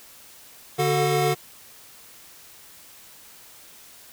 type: tone cluster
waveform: square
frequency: 145.3 / 372 / 444 / 722 Hz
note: D3 / F#4 / A4 / F#5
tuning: -18 / +9 / +16 / -43 cents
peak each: -26 dBFS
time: 0.78-1.35 s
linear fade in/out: 20 ms
effects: white hiss -48 dBFS RMS until 4.12 s